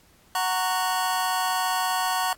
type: chord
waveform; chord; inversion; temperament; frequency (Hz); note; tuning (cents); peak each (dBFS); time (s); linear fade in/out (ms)
sawtooth; F# major; none; just; 740 / 925 / 1110; F#5 / A#5 / C#6; 0 / -14 / +2; -22 / -24 / -24; 0.35-2.33; 2
effects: pink hiss -58 dBFS RMS until 2.37 s + AAC 64 kbps